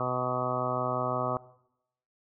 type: harmonic tone with a mistuned harmonic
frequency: 125.7 Hz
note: B2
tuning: 31 cents sharp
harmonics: 1 / 2 / 3 / 4 / 5 / 6 / 7 / 8 / 9 / 10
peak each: -36 / -39 / -39 / -37 / -34 / -38 / -40 / -40 / -34 / -36 dBFS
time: 0-1.37 s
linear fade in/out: 2 ms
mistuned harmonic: 8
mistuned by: +20 cents
effects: noise-tail reverb RT60 0.8 s tail -19 dB re dry